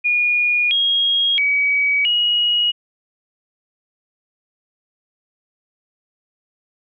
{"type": "tone with pitch steps", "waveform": "sine", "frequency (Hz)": [2440, 3272, 2271, 2897], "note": ["D#7", "G#7", "C#7", "F#7"], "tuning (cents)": [-34, -26, 41, -37], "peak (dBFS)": -14, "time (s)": [0.04, 2.72], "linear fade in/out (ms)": 20, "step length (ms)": 670, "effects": []}